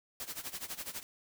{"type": "noise with tremolo", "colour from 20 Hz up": "white", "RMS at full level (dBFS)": -39, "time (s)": [0.2, 1.03], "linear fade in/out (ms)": 0, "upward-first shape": "sine", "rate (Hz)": 12, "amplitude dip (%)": 85, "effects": []}